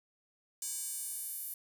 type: tone with high-pass filter sweep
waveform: square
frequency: 328.1 Hz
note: E4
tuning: 8 cents flat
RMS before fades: -40 dBFS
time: 0.62-1.54 s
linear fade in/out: 2 ms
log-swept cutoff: 7600 to 12000 Hz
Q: 2.4
effects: none